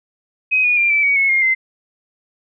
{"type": "tone with pitch steps", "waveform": "sine", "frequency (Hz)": [2524, 2454, 2385, 2319, 2254, 2191, 2130, 2070], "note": ["D#7", "D#7", "D7", "D7", "C#7", "C#7", "C7", "C7"], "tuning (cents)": [24, -25, 26, -22, 28, -21, 30, -19], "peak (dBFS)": -12, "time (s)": [0.51, 1.55], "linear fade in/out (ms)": 20, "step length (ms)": 130, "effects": []}